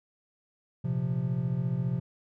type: chord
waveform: triangle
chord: Bb suspended second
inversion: none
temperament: just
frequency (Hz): 116.54 / 131.11 / 174.81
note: Bb2 / C3 / F3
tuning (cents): 0 / +4 / +2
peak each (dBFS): -33 / -27 / -30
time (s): 0.84-2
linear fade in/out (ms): 10
effects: none